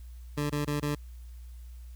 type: tone bursts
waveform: 20% pulse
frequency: 146.83 Hz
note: D3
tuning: in tune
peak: -23 dBFS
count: 4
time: 0.37-0.953 s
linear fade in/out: 10 ms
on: 130 ms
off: 21 ms
effects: added 60 Hz sine -42 dBFS peak until 1.95 s + white hiss -64 dBFS RMS until 1.95 s